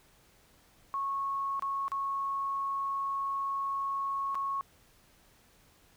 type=tone with dropouts; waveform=sine; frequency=1100 Hz; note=C#6; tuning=14 cents flat; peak=-30 dBFS; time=0.94-4.61 s; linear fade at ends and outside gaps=0 ms; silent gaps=1.595-1.623 / 1.881-1.918 / 4.346-4.353 s; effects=pink hiss -63 dBFS RMS until 5.96 s